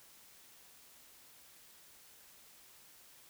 silence, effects white hiss -60 dBFS RMS until 3.29 s

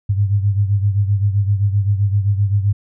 sine beating tone pair, 99.5 / 107.2 Hz, G2 / A2, +26 / -45 cents, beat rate 7.7 Hz, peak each -14 / -20 dBFS, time 0.09-2.73 s, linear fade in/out 10 ms, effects none

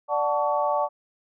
sine chord, D major seventh, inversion none, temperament equal with one note detuned, 587.3 / 740 / 880 / 1129.4 Hz, D5 / F#5 / A5 / C#6, 0 / 0 / 0 / +32 cents, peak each -25 / -28 / -26 / -28 dBFS, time 0.08-0.89 s, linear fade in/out 50 ms, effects none

